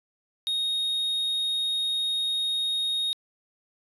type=tone; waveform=triangle; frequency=3729 Hz; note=A#7; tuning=in tune; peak=-23 dBFS; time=0.47-3.13 s; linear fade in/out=0 ms; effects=resampled to 32000 Hz